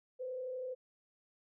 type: tone with frequency modulation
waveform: sine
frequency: 510 Hz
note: C5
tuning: 44 cents flat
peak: -38 dBFS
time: 0.19-0.75 s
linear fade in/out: 20 ms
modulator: 32.3 Hz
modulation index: 0.43
effects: none

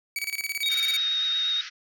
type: tone with tremolo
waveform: sawtooth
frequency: 2274 Hz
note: C#7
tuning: 44 cents sharp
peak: -23 dBFS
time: 0.16-0.97 s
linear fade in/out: 2 ms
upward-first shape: square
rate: 18 Hz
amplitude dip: 80%
type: tone with vibrato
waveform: sine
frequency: 3733 Hz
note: A#7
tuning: 2 cents sharp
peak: -23 dBFS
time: 0.63-1.61 s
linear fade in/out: 2 ms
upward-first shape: sine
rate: 8.5 Hz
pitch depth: 19 cents each way
type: band-pass noise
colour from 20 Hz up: pink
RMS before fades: -39 dBFS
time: 0.69-1.7 s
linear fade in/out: 20 ms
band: 1300 to 6000 Hz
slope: 96 dB/octave
effects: none

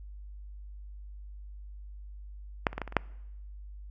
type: clicks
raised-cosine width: 0.5 ms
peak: -8 / -25 / -18 / -17 / -25 / -27 / -6 dBFS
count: 7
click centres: 2.668 / 2.73 / 2.78 / 2.817 / 2.877 / 2.924 / 2.967 s
effects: noise-tail reverb RT60 0.9 s tail -25 dB re dry + added 50 Hz sine -42 dBFS peak until 3.9 s

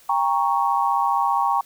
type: chord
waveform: sine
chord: G diminished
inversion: none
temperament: equal with one note detuned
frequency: 797.2 / 932.3 / 1108.7 Hz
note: G5 / Bb5 / Db6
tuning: +29 / 0 / 0 cents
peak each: -22 dBFS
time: 0.09-1.61 s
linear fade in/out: 5 ms
effects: white hiss -52 dBFS RMS until 1.65 s

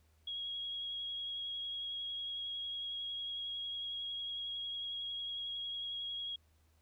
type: tone with vibrato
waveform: sine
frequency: 3300 Hz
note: G#7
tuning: 12 cents flat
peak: -38 dBFS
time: 0.27-6.36 s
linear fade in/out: 5 ms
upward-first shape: triangle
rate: 11 Hz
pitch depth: 17 cents each way
effects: added 78 Hz sine -67 dBFS peak until 6.81 s + pink hiss -75 dBFS RMS until 6.81 s

